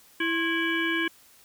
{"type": "harmonic tone with a mistuned harmonic", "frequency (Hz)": 330, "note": "E4", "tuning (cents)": 2, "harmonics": [1, 3, 5, 7, 9, 10], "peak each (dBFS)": [-28, -36, -28, -31, -34, -41], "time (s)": [0.2, 1.08], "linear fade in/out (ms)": 5, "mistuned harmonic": 3, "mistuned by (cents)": 130, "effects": ["white hiss -56 dBFS RMS until 1.44 s"]}